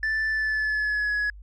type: tone with pitch glide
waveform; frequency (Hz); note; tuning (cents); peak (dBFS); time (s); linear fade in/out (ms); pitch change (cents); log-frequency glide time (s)
sine; 1760 to 1683.4; A6 to G#6; 0 to +23; -20; 0.03-1.3; 2; -77; 0.29-1.14
effects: tanh soft clip ceiling -22 dBFS + added 50 Hz sine -41 dBFS peak until 1.42 s

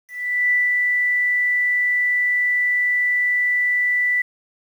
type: tone with ADSR envelope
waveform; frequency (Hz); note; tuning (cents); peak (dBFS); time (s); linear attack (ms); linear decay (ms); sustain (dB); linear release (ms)
sine; 1975.5; B6; 0; -14; 0.08-4.22; 430; 180; -2; 6
effects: 8-bit

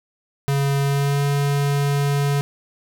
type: tone with pitch glide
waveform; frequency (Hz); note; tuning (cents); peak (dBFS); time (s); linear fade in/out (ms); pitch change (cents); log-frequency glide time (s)
square; 139.7 to 141.98; C#3 to C#3; +14 to +42; -18; 0.48-2.41; 0; +28; 0.8-1.24
effects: none

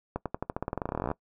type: accelerating click train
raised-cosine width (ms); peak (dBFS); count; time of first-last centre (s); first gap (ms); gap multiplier
1; -16; 24; 0.16-1.115; 97; 0.91
effects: noise-tail reverb RT60 0.1 s tail -21 dB re dry

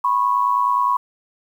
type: tone pair together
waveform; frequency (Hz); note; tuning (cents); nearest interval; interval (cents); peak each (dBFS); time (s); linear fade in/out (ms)
sine; 987.8 / 1097.3; B5 / C#6; 0 / -18; major second; 182; -18; 0.04-0.97; 5
effects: 8-bit

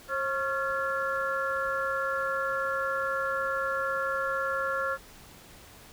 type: tone cluster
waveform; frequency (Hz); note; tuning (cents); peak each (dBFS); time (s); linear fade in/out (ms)
sine; 537 / 1099 / 1379 / 1703; C5 / C#6 / F6 / G#6; +45 / -15 / -22 / +43; -32 / -36 / -30 / -35; 0.08-4.98; 50
effects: pink hiss -51 dBFS RMS until 5.92 s

